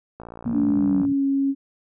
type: click train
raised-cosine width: 1 ms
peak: -24 dBFS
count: 50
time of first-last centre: 0.2-1.051 s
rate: 57.6 Hz
type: band-pass noise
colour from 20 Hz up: pink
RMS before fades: -36 dBFS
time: 0.45-1.13 s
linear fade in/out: 5 ms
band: 110 to 210 Hz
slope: 24 dB/octave
type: exponential sweep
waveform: sine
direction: down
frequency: 238.4 to 188.6 Hz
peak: -22 dBFS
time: 0.46-1.02 s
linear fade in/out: 2 ms
type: tone with pitch glide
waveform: sine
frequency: 287.9 to 274.7 Hz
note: D4 to C#4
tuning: -34 to -16 cents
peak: -18 dBFS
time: 0.52-1.55 s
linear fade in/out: 50 ms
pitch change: -82 cents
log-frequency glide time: 0.74-1.25 s
effects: none